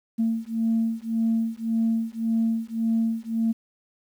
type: beating tone pair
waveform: sine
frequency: 225.4 / 227.2 Hz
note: A3 / A#3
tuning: +42 / -44 cents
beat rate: 1.8 Hz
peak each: -24 dBFS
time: 0.18-3.53 s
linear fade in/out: 20 ms
effects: tanh soft clip ceiling -15 dBFS + 9-bit

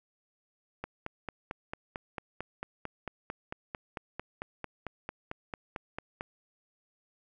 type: click train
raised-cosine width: 0.5 ms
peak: -21 dBFS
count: 25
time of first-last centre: 0.84-6.209 s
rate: 4.47 Hz
effects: none

